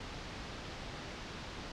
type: low-pass noise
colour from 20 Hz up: pink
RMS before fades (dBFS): -45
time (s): 0-1.72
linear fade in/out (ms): 5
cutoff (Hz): 5400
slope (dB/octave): 24
effects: none